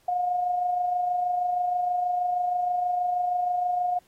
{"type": "tone with amplitude modulation", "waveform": "sine", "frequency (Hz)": 717, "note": "F5", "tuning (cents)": 45, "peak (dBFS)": -21, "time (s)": [0.08, 3.99], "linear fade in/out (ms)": 5, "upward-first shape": "sine", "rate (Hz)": 26.3, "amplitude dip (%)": 40, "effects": ["pink hiss -63 dBFS RMS until 4.07 s", "AAC 48 kbps"]}